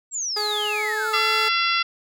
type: exponential sweep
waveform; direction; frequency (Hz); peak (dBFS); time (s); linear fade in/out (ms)
sine; down; 7730 to 1120; -24; 0.11-1.2; 50
type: tone with pitch glide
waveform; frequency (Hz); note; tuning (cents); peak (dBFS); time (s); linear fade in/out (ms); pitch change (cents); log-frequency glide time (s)
15% pulse; 420 to 434.8; G#4 to A4; +19 to -21; -19; 0.36-1.49; 10; +60; 0.71-1.07
type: harmonic tone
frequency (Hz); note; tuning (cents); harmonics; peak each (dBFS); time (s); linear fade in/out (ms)
680; F5; -46; 2 / 3 / 4 / 5 / 6 / 7 / 8; -23 / -26 / -25 / -27 / -33 / -28 / -35; 1.13-1.83; 10
effects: none